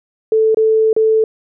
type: tone with dropouts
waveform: sine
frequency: 440 Hz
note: A4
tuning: in tune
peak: -9 dBFS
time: 0.32-1.24 s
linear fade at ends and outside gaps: 2 ms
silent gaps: 0.546-0.571 / 0.93-0.964 s
effects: none